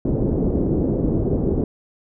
white low-pass noise, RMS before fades -20 dBFS, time 0.05-1.64 s, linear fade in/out 2 ms, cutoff 400 Hz, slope 24 dB/octave, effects none

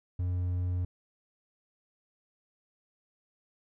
triangle tone, 89.7 Hz, F2, 47 cents sharp, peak -26 dBFS, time 0.19-0.85 s, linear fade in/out 5 ms, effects none

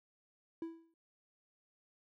triangle tone with exponential decay, 329.6 Hz, E4, in tune, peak -34 dBFS, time 0.62-0.94 s, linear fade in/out 2 ms, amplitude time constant 68 ms, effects none

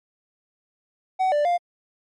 triangle tone with pitch steps, 752 / 589 / 700 Hz, F#5 / D5 / F5, +28 / +5 / +4 cents, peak -16 dBFS, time 1.19-1.58 s, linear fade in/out 20 ms, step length 130 ms, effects MP3 48 kbps

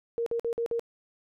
sine tone bursts, 466.2 Hz, A#4, in tune, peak -26 dBFS, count 5, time 0.18-0.795 s, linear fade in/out 0 ms, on 83 ms, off 50 ms, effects none

